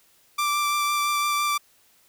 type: tone with vibrato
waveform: sawtooth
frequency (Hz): 1174.7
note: D6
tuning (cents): 0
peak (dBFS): -18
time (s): 0.38-1.58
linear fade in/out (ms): 10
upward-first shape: triangle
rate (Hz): 5.9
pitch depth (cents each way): 14
effects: white hiss -60 dBFS RMS until 2.08 s